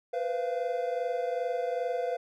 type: tone cluster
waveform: triangle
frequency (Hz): 488.5 / 511 / 689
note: B4 / C5 / F5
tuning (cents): -19 / -41 / -24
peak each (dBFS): -31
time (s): 0.13-2.17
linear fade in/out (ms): 10
effects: none